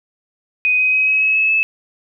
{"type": "tone with pitch steps", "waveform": "sine", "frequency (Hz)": [2500, 2517, 2535, 2553, 2570, 2588, 2606], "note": ["D#7", "D#7", "D#7", "D#7", "E7", "E7", "E7"], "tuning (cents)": [8, 19, 32, 44, -45, -32, -20], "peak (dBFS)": -12, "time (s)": [0.65, 1.63], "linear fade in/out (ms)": 0, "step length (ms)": 140, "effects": []}